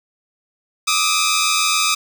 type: tone pair together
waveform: 10% pulse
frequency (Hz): 1189 / 1276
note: D6 / D#6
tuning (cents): +21 / +43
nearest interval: minor second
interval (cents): 122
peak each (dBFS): -10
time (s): 0.87-1.95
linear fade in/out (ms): 10
effects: none